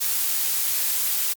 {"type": "noise with amplitude modulation", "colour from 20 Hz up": "blue", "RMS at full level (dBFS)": -22, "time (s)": [0, 1.34], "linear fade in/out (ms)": 20, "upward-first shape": "sine", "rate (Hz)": 229, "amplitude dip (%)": 25, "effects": ["Opus 48 kbps"]}